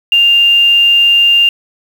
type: tone with quantisation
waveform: sine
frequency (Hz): 2797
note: F7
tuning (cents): +2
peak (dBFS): -5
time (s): 0.12-1.49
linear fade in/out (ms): 2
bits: 5
effects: none